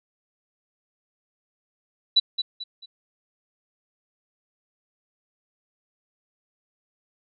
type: tone with echo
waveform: sine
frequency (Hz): 3951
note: B7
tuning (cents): 0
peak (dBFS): -13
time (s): 2.16-2.2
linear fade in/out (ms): 10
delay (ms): 220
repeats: 3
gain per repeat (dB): -9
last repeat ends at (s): 2.86
effects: none